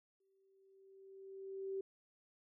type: tone with exponential growth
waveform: sine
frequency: 387.1 Hz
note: G4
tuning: 22 cents flat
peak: -37 dBFS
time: 0.2-1.81 s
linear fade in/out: 5 ms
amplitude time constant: 350 ms
effects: none